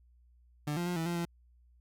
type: tone with pitch steps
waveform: 30% pulse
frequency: 148.2 / 173.7 / 177.2 / 163.3 / 172.5 / 170.6 Hz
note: D3 / F3 / F3 / E3 / F3 / F3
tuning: +16 / -9 / +25 / -16 / -21 / -40 cents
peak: -29 dBFS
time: 0.67-1.252 s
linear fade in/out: 5 ms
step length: 97 ms
effects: added 60 Hz sine -60 dBFS peak until 1.8 s